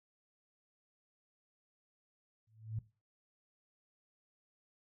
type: tone with exponential growth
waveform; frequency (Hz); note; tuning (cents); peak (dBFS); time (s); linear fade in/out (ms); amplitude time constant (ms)
sine; 110; A2; 0; -33; 2.47-2.79; 5; 68
effects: noise-tail reverb RT60 0.3 s tail -17 dB re dry